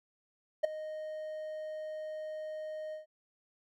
triangle tone with ADSR envelope, 620 Hz, D#5, 6 cents flat, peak -19 dBFS, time 0.63-3.06 s, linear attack 15 ms, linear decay 8 ms, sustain -17 dB, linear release 130 ms, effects none

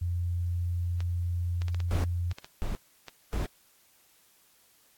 sine tone, 87.2 Hz, F2, 2 cents flat, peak -27 dBFS, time 0.01-2.33 s, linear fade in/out 10 ms
clicks, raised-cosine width 0.2 ms, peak -25 dBFS, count 9, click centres 1.005 / 1.619 / 1.683 / 1.746 / 1.803 / 2.314 / 2.385 / 2.445 / 3.083 s
brown noise bursts, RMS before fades -30 dBFS, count 3, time 1.91-3.46 s, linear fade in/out 0 ms, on 130 ms, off 580 ms
effects white hiss -63 dBFS RMS until 4.97 s + AAC 64 kbps

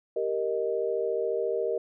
sine chord, Eb major, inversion first, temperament equal, 392 / 466.2 / 622.3 Hz, G4 / Bb4 / Eb5, 0 / 0 / 0 cents, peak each -31 / -28 / -32 dBFS, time 0.16-1.78 s, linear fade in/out 5 ms, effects none

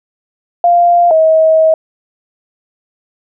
sine tone pair in turn, 696 / 637.9 Hz, F5 / D#5, -6 / +43 cents, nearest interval major second, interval 151 cents, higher first, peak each -5 dBFS, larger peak neither, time 0.64-1.11 / 1.11-1.74 s, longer second, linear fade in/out 2 ms, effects none

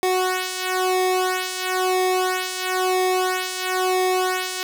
sawtooth tone with flanger, 370 Hz, F#4, in tune, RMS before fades -22 dBFS, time 0.03-4.63 s, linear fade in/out 0 ms, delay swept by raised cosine 2 to 2.64 ms, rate 1 Hz, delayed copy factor -0.85, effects none

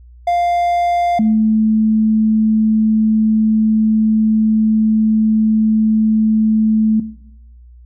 triangle / sine tone pair in turn, 698.5 / 218.1 Hz, F5 / A3, 0 / -15 cents, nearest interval octave + minor sixth, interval 2015 cents, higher first, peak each -10 dBFS, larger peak neither, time 0.27-1.19 / 1.19-7 s, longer second, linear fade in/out 5 ms, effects noise-tail reverb RT60 0.8 s tail -17 dB re dry + added 60 Hz sine -38 dBFS peak until 7.85 s

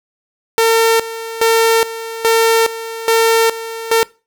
sawtooth tone with tremolo, 453.5 Hz, A#4, 48 cents flat, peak -5 dBFS, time 0.58-4.03 s, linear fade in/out 0 ms, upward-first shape square, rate 1.2 Hz, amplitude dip 80%, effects noise-tail reverb RT60 0.3 s tail -22 dB re dry

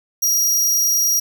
sawtooth tone, 5710 Hz, F8, 37 cents sharp, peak -12 dBFS, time 0.22-1.2 s, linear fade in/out 10 ms, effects none

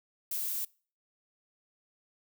violet noise, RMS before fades -34 dBFS, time 0.31-0.65 s, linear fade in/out 5 ms, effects noise-tail reverb RT60 0.4 s tail -24 dB re dry

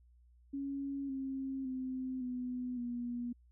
sine tone with pitch steps, 277.2 / 267.8 / 258.6 / 249.8 / 241.3 Hz, C#4 / C4 / C4 / B3 / B3, 0 / +40 / -20 / +20 / -40 cents, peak -36 dBFS, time 0.53-3.33 s, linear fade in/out 10 ms, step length 560 ms, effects added 60 Hz sine -61 dBFS peak until 3.51 s

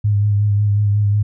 sine tone with vibrato, 103.1 Hz, G#2, 12 cents flat, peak -12 dBFS, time 0.04-1.23 s, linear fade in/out 10 ms, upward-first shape sine, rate 5.5 Hz, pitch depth 28 cents each way, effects none

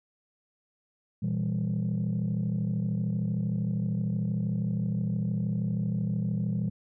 sine chord, E diminished, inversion second, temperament just, 118.67 / 164.81 / 197.78 Hz, Bb2 / E3 / G3, +31 / 0 / +16 cents, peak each -29 dBFS, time 1.22-6.7 s, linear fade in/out 10 ms, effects tanh soft clip ceiling -22 dBFS

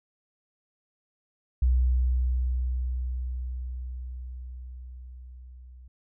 sine tone with level ramp, 62.6 Hz, B1, 24 cents sharp, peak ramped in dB -18 to -45 dBFS, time 1.62-5.88 s, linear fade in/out 5 ms, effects none

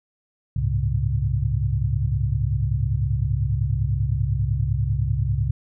sine tone cluster, 67.2 / 100.6 / 110.7 / 136.2 Hz, C2 / G2 / A2 / C#3, +47 / +45 / +11 / -30 cents, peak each -25 dBFS, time 0.56-5.51 s, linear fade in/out 5 ms, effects none

